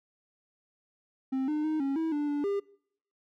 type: tone with pitch steps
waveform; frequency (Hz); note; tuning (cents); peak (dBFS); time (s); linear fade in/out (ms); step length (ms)
triangle; 264.2 / 302.6 / 311.2 / 274.4 / 323.2 / 293.6 / 290.3 / 400.9; C4 / D#4 / D#4 / C#4 / E4 / D4 / D4 / G4; +17 / -48 / 0 / -17 / -34 / 0 / -20 / +39; -25; 1.32-2.6; 10; 160
effects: noise-tail reverb RT60 0.7 s tail -24 dB re dry